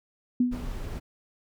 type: tone with exponential decay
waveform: sine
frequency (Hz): 246.9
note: B3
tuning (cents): 0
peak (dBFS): -17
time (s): 0.4-0.76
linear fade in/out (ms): 5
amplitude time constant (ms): 78
type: noise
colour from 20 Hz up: brown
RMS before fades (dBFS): -34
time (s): 0.51-1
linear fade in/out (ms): 20
effects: none

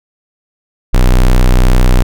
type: tone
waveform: square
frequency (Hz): 31.15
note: B0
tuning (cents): +16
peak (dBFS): -5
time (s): 0.93-2.03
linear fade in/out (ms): 10
effects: none

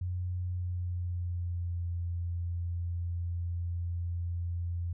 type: tone with pitch glide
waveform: sine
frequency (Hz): 90 to 86.38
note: F#2 to F2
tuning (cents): -47 to -18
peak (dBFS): -31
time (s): 0.01-4.93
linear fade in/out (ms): 5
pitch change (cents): -71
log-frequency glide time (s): 0.4-1.88
effects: none

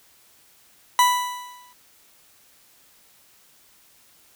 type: tone with exponential decay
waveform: 40% pulse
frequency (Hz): 987.8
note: B5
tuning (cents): 0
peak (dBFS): -11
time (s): 0.99-1.73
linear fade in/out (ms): 1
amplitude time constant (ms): 160
effects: white hiss -56 dBFS RMS until 4.35 s

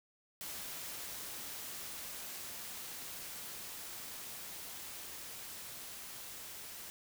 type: noise with level ramp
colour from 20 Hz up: white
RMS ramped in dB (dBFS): -44 to -48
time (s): 0.41-6.9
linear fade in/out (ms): 0
effects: none

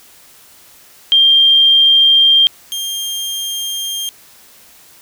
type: tone pair in turn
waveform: sine / sawtooth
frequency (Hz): 3187 / 3201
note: G7 / G7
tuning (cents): +28 / +36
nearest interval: unison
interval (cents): 8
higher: second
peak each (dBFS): -6 / -16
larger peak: first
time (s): 1.12-2.47 / 2.72-4.09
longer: second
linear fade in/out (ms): 0
effects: white hiss -44 dBFS RMS until 5.01 s

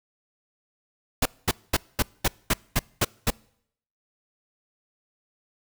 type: noise bursts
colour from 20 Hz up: pink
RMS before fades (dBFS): -21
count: 9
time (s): 1.22-3.304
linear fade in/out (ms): 5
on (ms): 36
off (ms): 220
effects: noise-tail reverb RT60 0.7 s tail -26 dB re dry

